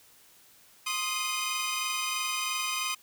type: tone cluster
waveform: 20% pulse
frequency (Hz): 1052 / 1247 / 2471 / 3030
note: C6 / D#6 / D#7 / F#7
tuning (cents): +9 / +3 / -13 / +40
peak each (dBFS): -30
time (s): 0.86-2.95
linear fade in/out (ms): 10
effects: white hiss -58 dBFS RMS until 3.02 s